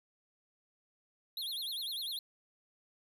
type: tone with vibrato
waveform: square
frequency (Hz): 3729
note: A#7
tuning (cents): 0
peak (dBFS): -37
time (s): 1.37-2.19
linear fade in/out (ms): 2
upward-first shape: sine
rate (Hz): 10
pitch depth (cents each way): 250
effects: none